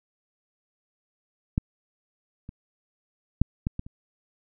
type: clicks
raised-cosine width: 5 ms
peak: -10 / -26 / -6 / -13 / -18 / -28 dBFS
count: 6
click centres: 1.579 / 2.491 / 3.416 / 3.669 / 3.794 / 3.865 s
effects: none